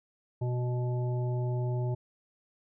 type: harmonic tone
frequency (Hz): 123.47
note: B2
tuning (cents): 0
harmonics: 1 / 3 / 5 / 7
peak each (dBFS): -28 / -38 / -42 / -45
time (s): 0.41-1.95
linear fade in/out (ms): 10
effects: none